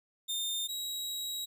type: tone pair in turn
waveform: sawtooth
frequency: 3627 / 3841 Hz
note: A#7 / B7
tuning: -48 / -49 cents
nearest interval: minor second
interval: 99 cents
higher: second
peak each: -29 / -32 dBFS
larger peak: first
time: 0.28-0.68 / 0.68-1.46 s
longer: second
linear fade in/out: 20 ms
effects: none